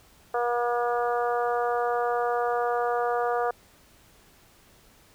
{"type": "harmonic tone", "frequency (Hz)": 240, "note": "B3", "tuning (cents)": -49, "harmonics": [2, 3, 4, 5, 6, 7], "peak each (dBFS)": [-27, -27, -35, -32, -36, -42], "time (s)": [0.34, 3.51], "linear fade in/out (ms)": 5, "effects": ["pink hiss -57 dBFS RMS until 5.14 s"]}